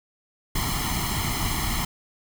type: noise with comb filter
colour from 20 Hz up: pink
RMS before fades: -26 dBFS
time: 0.55-1.85 s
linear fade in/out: 5 ms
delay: 0.96 ms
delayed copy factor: +0.9
effects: none